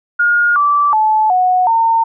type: tone with pitch steps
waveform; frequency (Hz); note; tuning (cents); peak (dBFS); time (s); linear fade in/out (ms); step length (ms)
sine; 1426 / 1162 / 866 / 734 / 910; F6 / D6 / A5 / F#5 / A#5; +36 / -19 / -28 / -14 / -42; -9; 0.19-2.04; 10; 370
effects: none